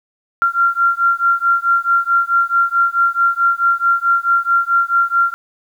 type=beating tone pair; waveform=sine; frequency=1377 / 1381.6 Hz; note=F6 / F6; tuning=-25 / -19 cents; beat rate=4.6 Hz; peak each=-15 dBFS; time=0.42-5.34 s; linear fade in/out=0 ms; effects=8-bit

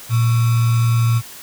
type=tone with sample-and-hold; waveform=sine; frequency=116 Hz; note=A#2; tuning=8 cents flat; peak=-12 dBFS; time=0.09-1.22 s; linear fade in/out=50 ms; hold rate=1225 Hz; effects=white hiss -37 dBFS RMS until 1.42 s

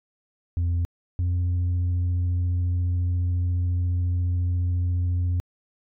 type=tone pair in turn; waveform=sine; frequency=86 / 88.57 Hz; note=F2 / F2; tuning=-26 / +25 cents; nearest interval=minor second; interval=51 cents; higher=second; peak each=-18 dBFS; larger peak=neither; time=0.57-0.85 / 1.19-5.4 s; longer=second; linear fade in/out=0 ms; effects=tanh soft clip ceiling -20 dBFS

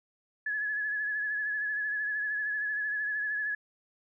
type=tone with vibrato; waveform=sine; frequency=1700 Hz; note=G#6; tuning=40 cents sharp; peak=-29 dBFS; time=0.46-3.55 s; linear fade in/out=5 ms; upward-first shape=sine; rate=13 Hz; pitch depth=37 cents each way; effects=none

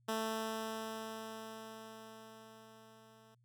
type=tone with level ramp; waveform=10% pulse; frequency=221.4 Hz; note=A3; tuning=11 cents sharp; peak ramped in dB=-26 to -53 dBFS; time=0.08-3.35 s; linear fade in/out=10 ms; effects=added 120 Hz sine -68 dBFS peak until 3.44 s

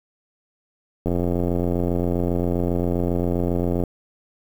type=click train; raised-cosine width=2 ms; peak=-10 dBFS; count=244; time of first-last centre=1.06-3.837 s; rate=87.5 Hz; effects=7-bit

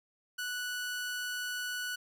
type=tone; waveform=sawtooth; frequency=1478 Hz; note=F#6; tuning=2 cents flat; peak=-31 dBFS; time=0.38-1.96 s; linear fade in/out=10 ms; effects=none

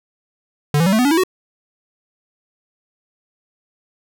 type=tone with pitch steps; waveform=square; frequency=146.83 / 167.69 / 191.52 / 218.7 / 249.8 / 285.3 / 325.8 / 372.1 Hz; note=D3 / E3 / G3 / A3 / B3 / C#4 / E4 / F#4; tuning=0 / +30 / -40 / -10 / +20 / +50 / -20 / +10 cents; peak=-13 dBFS; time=0.74-1.236 s; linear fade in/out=2 ms; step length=62 ms; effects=none

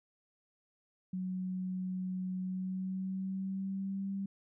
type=tone with pitch glide; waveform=sine; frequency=185 to 195.89 Hz; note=F#3 to G3; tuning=0 to -1 cents; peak=-34 dBFS; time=1.13-4.26 s; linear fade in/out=5 ms; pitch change=+99 cents; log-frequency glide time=2.4-4.12 s; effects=none

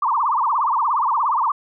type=tone with vibrato; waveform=sine; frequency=1040 Hz; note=C6; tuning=11 cents flat; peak=-16 dBFS; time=0.02-1.52 s; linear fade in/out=5 ms; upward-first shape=triangle; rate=17 Hz; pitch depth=300 cents each way; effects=none

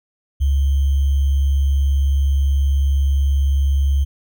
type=tone with sample-and-hold; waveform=sine; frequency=69.3 Hz; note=C#2; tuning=in tune; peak=-13 dBFS; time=0.4-4.05 s; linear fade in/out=20 ms; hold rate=3150 Hz; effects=none

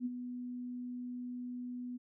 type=tone with ADSR envelope; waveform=sine; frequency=246.9 Hz; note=B3; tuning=in tune; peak=-31 dBFS; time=0-1.98 s; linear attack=55 ms; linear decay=32 ms; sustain=-8 dB; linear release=21 ms; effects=none

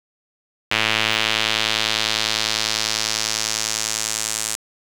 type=tone with band-pass filter sweep; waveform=sawtooth; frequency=110 Hz; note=A2; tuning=in tune; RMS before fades=-22 dBFS; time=0.71-4.56 s; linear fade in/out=5 ms; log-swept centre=2700 to 8000 Hz; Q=1.8; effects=7-bit

